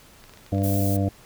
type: clicks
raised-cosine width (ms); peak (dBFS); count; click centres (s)
0.2; -30; 11; 0.24 / 0.295 / 0.337 / 0.374 / 0.464 / 0.547 / 0.582 / 0.62 / 0.664 / 0.697 / 0.74
type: harmonic tone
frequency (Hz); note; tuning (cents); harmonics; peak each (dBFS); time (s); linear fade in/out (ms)
98.4; G2; +7; 1 / 2 / 3 / 5 / 6 / 7; -22 / -27 / -27 / -33 / -33 / -33; 0.52-1.09; 5
type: noise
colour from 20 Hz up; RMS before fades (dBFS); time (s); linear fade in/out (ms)
violet; -32; 0.63-0.97; 10
effects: pink hiss -51 dBFS RMS until 1.25 s